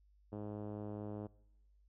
5% pulse tone with low-pass filter, 104.6 Hz, G#2, 13 cents sharp, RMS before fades -44 dBFS, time 0.32-1.27 s, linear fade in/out 5 ms, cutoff 410 Hz, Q 0.79, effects noise-tail reverb RT60 1.0 s tail -24 dB re dry + added 50 Hz sine -65 dBFS peak until 1.88 s

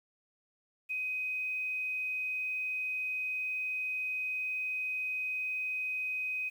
sine tone with quantisation, 2513 Hz, D#7, 17 cents sharp, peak -32 dBFS, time 0.89-6.5 s, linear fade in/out 20 ms, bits 10, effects none

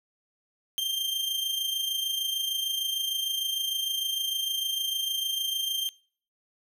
40% pulse tone with amplitude modulation, 3165 Hz, G7, 16 cents sharp, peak -24 dBFS, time 0.78-5.89 s, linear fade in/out 0 ms, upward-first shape sine, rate 26.6 Hz, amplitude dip 50%, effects noise-tail reverb RT60 0.5 s tail -24 dB re dry

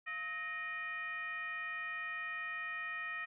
sine tone with frequency modulation, 1864.7 Hz, A#6, in tune, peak -38 dBFS, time 0.06-3.26 s, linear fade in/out 20 ms, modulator 584 Hz, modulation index 0.91, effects none

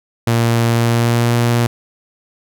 sawtooth tone with pitch glide, 116.54 to 118.78 Hz, A#2 to A#2, 0 to +33 cents, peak -8 dBFS, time 0.27-1.67 s, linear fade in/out 5 ms, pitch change +33 cents, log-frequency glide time 0.71-1.35 s, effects none

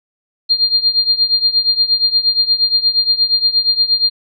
sine tone with tremolo, 4200 Hz, C8, 6 cents sharp, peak -7 dBFS, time 0.49-4.1 s, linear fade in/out 20 ms, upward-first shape triangle, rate 8.5 Hz, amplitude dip 90%, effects none

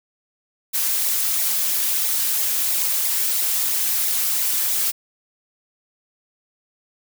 blue noise with flanger, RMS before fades -21 dBFS, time 0.73-4.92 s, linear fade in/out 20 ms, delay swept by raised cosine 0.65 to 6.35 ms, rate 3 Hz, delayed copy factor -0.7, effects none

